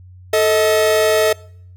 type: tone pair together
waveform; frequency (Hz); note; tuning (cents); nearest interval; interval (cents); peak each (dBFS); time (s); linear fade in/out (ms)
45% pulse; 438.8 / 632.5; A4 / D#5; -5 / +28; tritone; 633; -15; 0.33-1.33; 5
effects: noise-tail reverb RT60 0.6 s tail -23 dB re dry + added 91 Hz sine -38 dBFS peak until 1.76 s